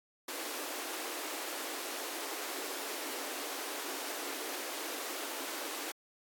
pink high-pass noise, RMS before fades -40 dBFS, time 0.28-5.92 s, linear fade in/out 5 ms, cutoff 270 Hz, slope 96 dB/octave, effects AAC 64 kbps

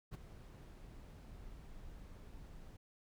brown noise with ADSR envelope, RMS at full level -41 dBFS, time 0.11-2.77 s, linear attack 35 ms, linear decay 14 ms, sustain -12 dB, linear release 9 ms, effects none

